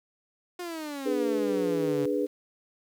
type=exponential sweep; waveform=sawtooth; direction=down; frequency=361 to 137.4 Hz; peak=-30 dBFS; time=0.59-2.06 s; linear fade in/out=5 ms
type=chord; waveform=sine; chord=G# diminished; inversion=second; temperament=equal; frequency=293.7 / 415.3 / 493.9 Hz; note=D4 / G#4 / B4; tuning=0 / 0 / 0 cents; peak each=-29 dBFS; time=1.05-2.27 s; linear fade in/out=20 ms
effects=9-bit